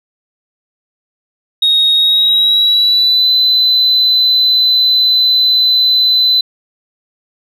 sine tone with pitch glide, 3752 to 4021 Hz, A#7 to B7, +11 to +30 cents, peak -6 dBFS, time 1.62-6.41 s, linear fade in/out 5 ms, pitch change +119 cents, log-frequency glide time 1.95-3.3 s, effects tanh soft clip ceiling -4 dBFS

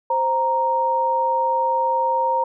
sine tone pair together, 523.3 / 932.4 Hz, C5 / A#5, 0 / 0 cents, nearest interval minor seventh, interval 1000 cents, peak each -23 / -18 dBFS, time 0.1-2.44 s, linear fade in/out 5 ms, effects none

